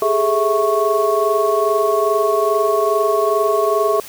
sine tone cluster, 407.3 / 429.7 / 657 / 1105 Hz, G#4 / A4 / E5 / C#6, -34 / -41 / -6 / -6 cents, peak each -19 dBFS, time 0.02-4 s, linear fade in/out 2 ms, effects white hiss -36 dBFS RMS until 4.08 s

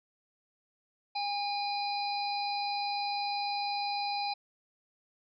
harmonic tone, 814 Hz, G#5, 35 cents flat, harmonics 1 / 3 / 5 / 6, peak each -32 / -41 / -38 / -41 dBFS, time 1.15-4.34 s, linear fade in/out 10 ms, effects none

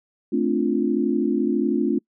sine chord, D minor seventh, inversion second, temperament equal, 220 / 261.6 / 293.7 / 349.2 Hz, A3 / C4 / D4 / F4, 0 / 0 / 0 / 0 cents, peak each -24 dBFS, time 0.32-1.99 s, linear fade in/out 10 ms, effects noise-tail reverb RT60 0.1 s tail -26 dB re dry

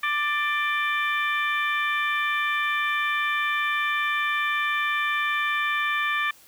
harmonic tone with a mistuned harmonic, 590 Hz, D5, 8 cents sharp, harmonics 2 / 3 / 4 / 5 / 6, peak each -27 / -26 / -28 / -38 / -36 dBFS, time 0.03-6.31 s, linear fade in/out 5 ms, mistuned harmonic 5, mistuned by +49 cents, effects white hiss -53 dBFS RMS until 6.47 s

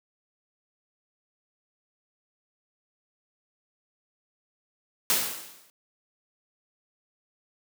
white noise with exponential decay, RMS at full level -21 dBFS, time 5.1-5.7 s, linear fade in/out 0 ms, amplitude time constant 130 ms, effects high-pass 150 Hz 12 dB/octave

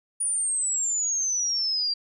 sine exponential sweep, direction down, 9610 to 4699 Hz, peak -23 dBFS, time 0.2-1.94 s, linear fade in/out 10 ms, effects none

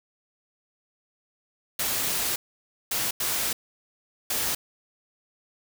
white noise bursts at uneven times, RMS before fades -27 dBFS, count 4, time 1.79-2.36 / 2.91-3.11 / 3.2-3.53 / 4.3-4.55 s, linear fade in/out 5 ms, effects none

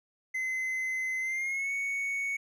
triangle tone with pitch glide, 2050 to 2223 Hz, C7 to C#7, -36 to +4 cents, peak -28 dBFS, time 0.34-2.37 s, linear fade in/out 10 ms, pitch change +140 cents, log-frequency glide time 1.2-1.72 s, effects none

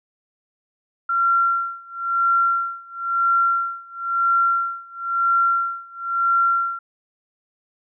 sine tone with tremolo, 1370 Hz, F6, 34 cents flat, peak -14 dBFS, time 1.09-6.79 s, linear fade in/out 5 ms, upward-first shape sine, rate 0.99 Hz, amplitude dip 95%, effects none

